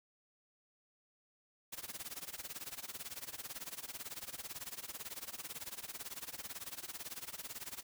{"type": "noise with tremolo", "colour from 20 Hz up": "white", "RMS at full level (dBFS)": -43, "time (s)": [1.72, 7.83], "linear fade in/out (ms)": 10, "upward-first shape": "sine", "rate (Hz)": 18, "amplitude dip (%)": 90, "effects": []}